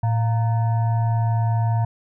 sine tone with frequency modulation, 112.6 Hz, A2, 40 cents sharp, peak -17 dBFS, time 0.03-1.85 s, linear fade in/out 5 ms, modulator 812 Hz, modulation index 0.43, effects none

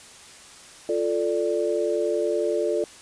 sine chord, D minor, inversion first, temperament equal, 349.2 / 440 / 587.3 Hz, F4 / A4 / D5, 0 / 0 / 0 cents, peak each -26 / -25 / -26 dBFS, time 0.89-2.84 s, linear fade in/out 2 ms, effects white hiss -46 dBFS RMS until 3.01 s + resampled to 22050 Hz

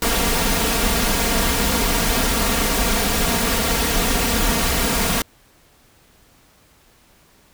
pink noise with comb filter, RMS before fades -19 dBFS, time 0.02-5.22 s, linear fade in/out 2 ms, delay 4.3 ms, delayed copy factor +0.65, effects pink hiss -54 dBFS RMS until 7.53 s

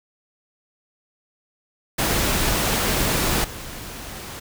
pink noise with level steps, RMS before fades -21 / -35 dBFS, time 1.98-4.4 s, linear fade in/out 10 ms, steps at 3.44 s, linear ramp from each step 5 ms, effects none

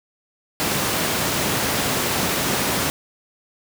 pink high-pass noise, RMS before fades -22 dBFS, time 0.6-2.9 s, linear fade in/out 0 ms, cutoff 120 Hz, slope 12 dB/octave, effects none

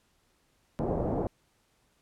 white low-pass noise, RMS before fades -30 dBFS, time 0.79-1.27 s, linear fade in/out 0 ms, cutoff 630 Hz, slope 24 dB/octave, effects pink hiss -70 dBFS RMS until 2.01 s + low-pass 12000 Hz 12 dB/octave

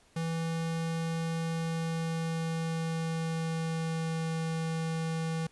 square tone with pitch glide, 164.3 to 162.41 Hz, E3 to E3, -5 to -25 cents, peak -31 dBFS, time 0.16-5.47 s, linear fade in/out 5 ms, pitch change -20 cents, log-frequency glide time 1.45-4.31 s, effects pink hiss -63 dBFS RMS until 5.51 s + resampled to 24000 Hz

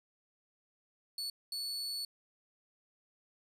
40% pulse tone bursts at uneven times, 4435 Hz, C#8, in tune, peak -35 dBFS, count 2, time 1.18-1.3 / 1.52-2.05 s, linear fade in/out 2 ms, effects resampled to 32000 Hz

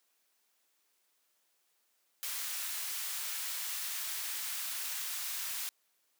white high-pass noise, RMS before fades -38 dBFS, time 2.23-5.69 s, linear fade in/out 0 ms, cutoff 1200 Hz, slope 12 dB/octave, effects white hiss -75 dBFS RMS until 6.19 s + high-pass 300 Hz 12 dB/octave

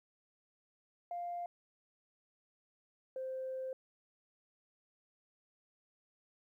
sine tone pair in turn, 699 / 522 Hz, F5 / C5, +1 / -4 cents, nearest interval perfect fourth, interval 505 cents, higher first, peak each -37 / -37 dBFS, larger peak neither, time 1.11-1.46 / 3.16-3.73 s, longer second, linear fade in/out 2 ms, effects tanh soft clip ceiling -33 dBFS + 13-bit

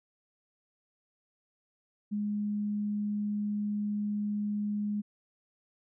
sine tone, 207.6 Hz, G#3, in tune, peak -29 dBFS, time 2.11-5.02 s, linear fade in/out 20 ms, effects none

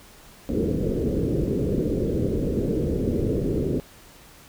white low-pass noise, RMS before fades -24 dBFS, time 0.49-3.8 s, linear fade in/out 0 ms, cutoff 480 Hz, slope 48 dB/octave, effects pink hiss -49 dBFS RMS until 4.48 s

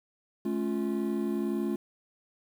triangle chord, A augmented, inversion none, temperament equal with one note detuned, 215.5 / 277.2 / 349.2 Hz, A3 / C#4 / E#4, -36 / 0 / 0 cents, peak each -29 / -32 / -30 dBFS, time 0.45-1.76 s, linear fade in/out 5 ms, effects 9-bit

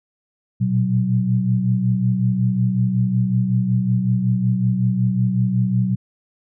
sine tone cluster, 116.9 / 122.3 / 187.4 Hz, A#2 / B2 / F#3, +5 / -16 / +22 cents, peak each -23 / -19 / -19 dBFS, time 0.6-5.96 s, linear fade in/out 20 ms, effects none

